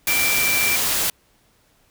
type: tone in noise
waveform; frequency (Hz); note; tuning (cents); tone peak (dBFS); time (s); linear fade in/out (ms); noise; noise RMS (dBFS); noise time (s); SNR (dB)
sine; 2349; D7; 0; -20; 0.08-0.76; 2; white; -21; 0.07-1.1; -2
effects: pink hiss -60 dBFS RMS until 1.9 s